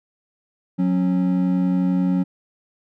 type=tone pair together; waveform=triangle; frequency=182.6 / 273.9 Hz; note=F#3 / C#4; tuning=-23 / -21 cents; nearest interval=perfect fifth; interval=702 cents; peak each=-16 / -20 dBFS; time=0.78-2.24 s; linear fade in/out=20 ms; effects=none